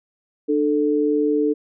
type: tone pair together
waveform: sine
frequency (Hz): 299.1 / 440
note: D4 / A4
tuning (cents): +32 / 0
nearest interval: perfect fifth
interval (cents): 668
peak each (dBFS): -19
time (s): 0.48-1.54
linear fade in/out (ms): 20
effects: none